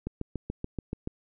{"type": "click train", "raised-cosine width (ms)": 3, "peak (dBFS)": -19, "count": 8, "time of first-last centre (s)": [0.07, 1.074], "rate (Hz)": 6.97, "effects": []}